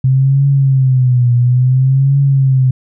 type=tone with vibrato; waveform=sine; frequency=130 Hz; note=C3; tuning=11 cents flat; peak=-7 dBFS; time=0.04-2.71 s; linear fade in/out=5 ms; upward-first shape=triangle; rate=0.58 Hz; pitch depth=130 cents each way; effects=none